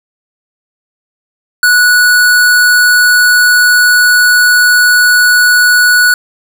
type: tone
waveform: square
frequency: 1471 Hz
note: F#6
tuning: 11 cents flat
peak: -5 dBFS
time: 1.63-6.14 s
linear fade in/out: 2 ms
effects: none